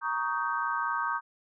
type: chord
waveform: sine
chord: Eb dominant seventh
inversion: second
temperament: just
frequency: 933.4 / 1120.1 / 1244.5 / 1555.6 Hz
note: Bb5 / Db6 / Eb6 / G6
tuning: +2 / +18 / 0 / -14 cents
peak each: -33 dBFS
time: 0.01-1.21 s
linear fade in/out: 50 ms
effects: none